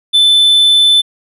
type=tone; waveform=triangle; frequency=3520 Hz; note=A7; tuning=in tune; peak=-4 dBFS; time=0.13-1.02 s; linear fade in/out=20 ms; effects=resampled to 32000 Hz